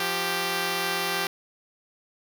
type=tone pair together; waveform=5% pulse; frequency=174.61 / 392 Hz; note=F3 / G4; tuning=0 / 0 cents; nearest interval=octave + major second; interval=1400 cents; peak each=-20 / -15 dBFS; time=0-1.27 s; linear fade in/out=2 ms; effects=none